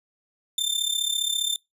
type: tone with amplitude modulation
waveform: sawtooth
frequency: 3574 Hz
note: A7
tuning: 26 cents sharp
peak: -17 dBFS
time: 0.58-1.56 s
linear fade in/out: 2 ms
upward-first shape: sine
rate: 34.9 Hz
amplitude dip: 80%
effects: noise-tail reverb RT60 0.2 s tail -26 dB re dry + resampled to 32000 Hz